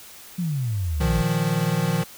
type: exponential sweep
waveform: sine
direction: down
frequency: 185 to 51 Hz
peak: -22 dBFS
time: 0.38-1.22 s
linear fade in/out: 10 ms
type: chord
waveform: square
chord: Bb suspended fourth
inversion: none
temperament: equal with one note detuned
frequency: 118.1 / 155.56 / 174.61 Hz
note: Bb2 / Eb3 / F3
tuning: +23 / 0 / 0 cents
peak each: -29 / -24 / -25 dBFS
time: 1-2.04 s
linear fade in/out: 10 ms
effects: white hiss -44 dBFS RMS until 2.17 s